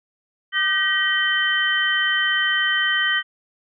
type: tone cluster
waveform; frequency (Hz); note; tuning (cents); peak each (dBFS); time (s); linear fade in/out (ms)
sine; 1206 / 1540 / 1903 / 3078; D6 / G6 / A#6 / G7; +46 / -31 / +35 / -32; -29 / -24 / -20 / -23; 0.52-3.23; 50
effects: none